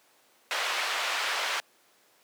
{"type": "band-pass noise", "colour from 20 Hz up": "white", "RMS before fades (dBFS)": -30, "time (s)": [0.51, 1.6], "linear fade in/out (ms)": 0, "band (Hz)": [640, 2900], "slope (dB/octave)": 12, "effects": ["pink hiss -62 dBFS RMS until 2.23 s", "high-pass 400 Hz 12 dB/octave"]}